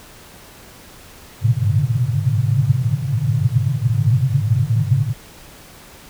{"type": "band-pass noise", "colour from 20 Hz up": "pink", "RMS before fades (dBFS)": -17, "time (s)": [1.4, 5.14], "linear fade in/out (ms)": 50, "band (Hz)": [100, 150], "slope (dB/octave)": 96, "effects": ["pink hiss -42 dBFS RMS until 6.09 s"]}